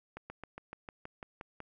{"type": "slowing click train", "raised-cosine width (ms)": 0.5, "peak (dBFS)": -28, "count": 10, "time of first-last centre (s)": [0.17, 1.603], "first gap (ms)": 130, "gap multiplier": 1.05, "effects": []}